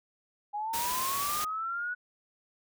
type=linear sweep; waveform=sine; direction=up; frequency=816 to 1480 Hz; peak=-31 dBFS; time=0.53-1.95 s; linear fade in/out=20 ms
type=noise; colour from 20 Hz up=white; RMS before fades=-34 dBFS; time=0.73-1.45 s; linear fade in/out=10 ms
effects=none